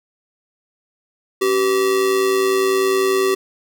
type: tone with amplitude modulation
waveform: square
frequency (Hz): 384.5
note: G4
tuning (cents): -33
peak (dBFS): -13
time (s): 1.41-3.35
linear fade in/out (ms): 10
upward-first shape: sine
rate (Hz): 110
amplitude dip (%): 50
effects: none